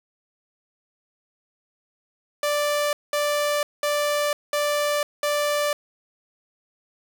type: tone bursts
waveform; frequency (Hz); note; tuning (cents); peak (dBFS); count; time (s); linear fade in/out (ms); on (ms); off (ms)
sawtooth; 587.3; D5; 0; -17; 5; 2.43-5.73; 2; 500; 200
effects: none